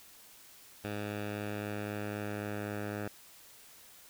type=tone with low-pass filter sweep; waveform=10% pulse; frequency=103.83 Hz; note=G#2; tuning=in tune; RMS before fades=-38 dBFS; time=0.84-3.08 s; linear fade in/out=5 ms; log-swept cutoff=3100 to 1900 Hz; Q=1.3; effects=white hiss -56 dBFS RMS until 4.09 s